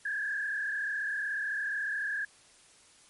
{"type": "tone with frequency modulation", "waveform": "sine", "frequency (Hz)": 1661.2, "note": "G#6", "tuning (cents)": 0, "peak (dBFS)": -30, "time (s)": [0.05, 2.25], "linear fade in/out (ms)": 5, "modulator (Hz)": 34.1, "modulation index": 2, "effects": ["white hiss -59 dBFS RMS until 3.09 s", "MP3 48 kbps"]}